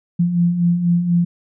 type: beating tone pair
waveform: sine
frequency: 170 / 174.1 Hz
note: F3 / F3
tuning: -46 / -5 cents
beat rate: 4.1 Hz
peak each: -22 / -14 dBFS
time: 0.19-1.25 s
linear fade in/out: 10 ms
effects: none